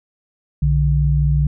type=tone pair together; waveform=sine; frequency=61.73 / 146.83 Hz; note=B1 / D3; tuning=0 / 0 cents; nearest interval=octave + minor third; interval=1500 cents; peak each=-16 / -15 dBFS; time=0.62-1.47 s; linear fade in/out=5 ms; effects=none